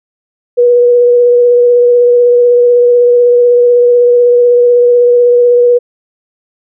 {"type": "tone with vibrato", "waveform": "sine", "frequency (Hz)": 485, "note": "B4", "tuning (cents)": -31, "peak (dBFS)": -3, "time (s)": [0.57, 5.79], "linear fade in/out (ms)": 20, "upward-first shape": "sine", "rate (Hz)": 16, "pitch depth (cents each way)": 14, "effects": []}